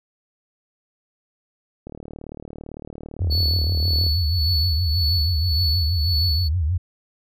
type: click train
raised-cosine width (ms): 2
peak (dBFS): -22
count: 84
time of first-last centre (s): 1.87-4.066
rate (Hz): 37.8
type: tone with vibrato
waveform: sine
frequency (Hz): 82.41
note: E2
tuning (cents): 0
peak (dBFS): -18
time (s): 3.2-6.78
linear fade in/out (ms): 10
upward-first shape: triangle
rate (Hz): 6.3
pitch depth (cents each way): 250
type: tone with tremolo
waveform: triangle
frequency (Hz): 4435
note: C#8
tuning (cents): 0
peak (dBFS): -19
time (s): 3.3-6.49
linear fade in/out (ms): 20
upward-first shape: sine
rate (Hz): 1.8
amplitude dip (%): 55
effects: none